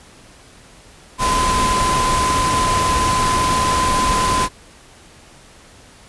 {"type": "tone in noise", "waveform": "sine", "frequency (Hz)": 1021, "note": "C6", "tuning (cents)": -43, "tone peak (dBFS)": -16, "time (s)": [1.18, 4.49], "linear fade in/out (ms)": 50, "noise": "pink", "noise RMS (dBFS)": -20, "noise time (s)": [1.18, 4.49], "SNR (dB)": 1, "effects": ["pink hiss -45 dBFS RMS until 6.08 s", "resampled to 24000 Hz"]}